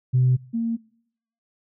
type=tone pair in turn; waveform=sine; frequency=127.2 / 229.7 Hz; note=C3 / A#3; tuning=-48 / -25 cents; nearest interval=minor seventh; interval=1023 cents; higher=second; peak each=-14 / -21 dBFS; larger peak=first; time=0.13-0.37 / 0.53-0.77 s; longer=neither; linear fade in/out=20 ms; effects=noise-tail reverb RT60 0.7 s tail -24 dB re dry + tanh soft clip ceiling -11 dBFS